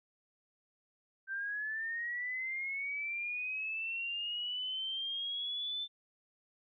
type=linear sweep; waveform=sine; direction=up; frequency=1553 to 3552 Hz; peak=-35 dBFS; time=1.27-5.88 s; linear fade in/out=50 ms; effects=none